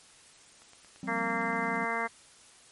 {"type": "click train", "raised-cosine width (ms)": 0.3, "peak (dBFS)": -38, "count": 11, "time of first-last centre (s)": [0.62, 1.755], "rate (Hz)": 8.81}
{"type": "chord", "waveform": "triangle", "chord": "F suspended second", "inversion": "none", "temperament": "equal", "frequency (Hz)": [174.61, 196, 261.6], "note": ["F3", "G3", "C4"], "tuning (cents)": [0, 0, 0], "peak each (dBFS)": [-41, -37, -37], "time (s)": [1.03, 1.85], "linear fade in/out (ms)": 2}
{"type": "harmonic tone", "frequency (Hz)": 230, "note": "A#3", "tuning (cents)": -23, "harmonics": [1, 2, 3, 4, 5, 6, 7, 8, 9], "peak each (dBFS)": [-41, -38, -37, -36, -36, -41, -37, -40, -35], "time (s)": [1.07, 2.08], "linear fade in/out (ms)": 20}
{"effects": ["white hiss -56 dBFS RMS until 2.71 s", "MP3 48 kbps"]}